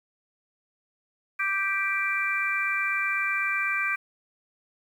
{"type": "harmonic tone", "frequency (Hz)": 392, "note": "G4", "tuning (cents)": 0, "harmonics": [3, 4, 5, 6], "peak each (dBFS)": [-32, -29, -33, -27], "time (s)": [1.39, 3.96], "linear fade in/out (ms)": 10, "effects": ["9-bit"]}